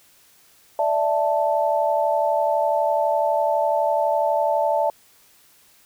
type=chord; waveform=sine; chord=D suspended second; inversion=none; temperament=equal; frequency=587.3 / 659.3 / 880 Hz; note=D5 / E5 / A5; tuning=0 / 0 / 0 cents; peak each=-22 dBFS; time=0.79-4.9 s; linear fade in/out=2 ms; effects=white hiss -55 dBFS RMS until 5.85 s